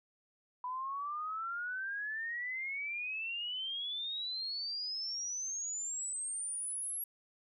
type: exponential sweep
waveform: sine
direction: up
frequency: 987.8 to 11420 Hz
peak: -36 dBFS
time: 0.64-7.04 s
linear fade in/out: 2 ms
effects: none